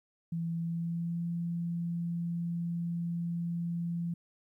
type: tone with pitch glide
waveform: sine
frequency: 166.9 to 170.41 Hz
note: E3 to F3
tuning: +22 to -42 cents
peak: -31 dBFS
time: 0.32-4.14 s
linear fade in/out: 5 ms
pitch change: +36 cents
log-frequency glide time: 0.56-1.26 s
effects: 12-bit